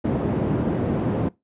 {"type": "band-pass noise", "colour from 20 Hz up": "white", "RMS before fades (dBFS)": -23, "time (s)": [0.04, 1.29], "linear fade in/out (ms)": 10, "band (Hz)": [100, 300], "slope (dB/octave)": 12, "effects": ["noise-tail reverb RT60 0.2 s tail -21 dB re dry", "resampled to 8000 Hz"]}